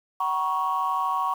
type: tone cluster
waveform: sine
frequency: 756 / 955 / 1108 Hz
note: F#5 / A#5 / C#6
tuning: +37 / +42 / -1 cents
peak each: -29 / -27 / -24 dBFS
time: 0.2-1.34 s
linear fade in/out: 5 ms
effects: tanh soft clip ceiling -16 dBFS + 8-bit